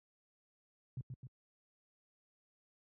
sine tone with echo, 127.5 Hz, C3, 44 cents flat, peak -38 dBFS, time 0.97-1.01 s, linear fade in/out 2 ms, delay 130 ms, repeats 2, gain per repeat -4 dB, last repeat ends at 1.27 s, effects high-pass 60 Hz 12 dB/octave

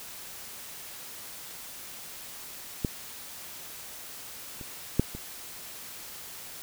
clicks, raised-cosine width 3 ms, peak -13 / -28 / -8 / -25 dBFS, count 4, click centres 2.848 / 4.612 / 4.996 / 5.15 s, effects white hiss -43 dBFS RMS until 6.62 s

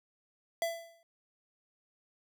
square tone with exponential decay, 669 Hz, E5, 25 cents sharp, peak -28 dBFS, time 0.62-1.03 s, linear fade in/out 1 ms, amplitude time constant 88 ms, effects none

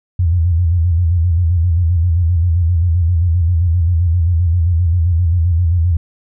sine tone with vibrato, 85.4 Hz, F2, 38 cents flat, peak -10 dBFS, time 0.19-5.97 s, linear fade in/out 5 ms, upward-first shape square, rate 7.6 Hz, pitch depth 83 cents each way, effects none

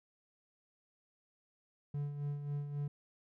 triangle tone with tremolo, 144.5 Hz, D3, 28 cents flat, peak -32 dBFS, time 1.94-2.88 s, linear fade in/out 5 ms, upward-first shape sine, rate 3.7 Hz, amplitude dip 55%, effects none

